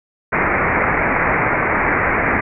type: low-pass noise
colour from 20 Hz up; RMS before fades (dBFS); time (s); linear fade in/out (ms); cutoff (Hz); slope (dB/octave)
white; -17; 0.32-2.41; 10; 2300; 96
effects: none